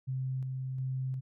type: tone with tremolo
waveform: sine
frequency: 130.81 Hz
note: C3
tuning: in tune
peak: -31 dBFS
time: 0.07-1.21 s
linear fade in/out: 20 ms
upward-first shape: square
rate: 1.4 Hz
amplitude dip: 25%
effects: none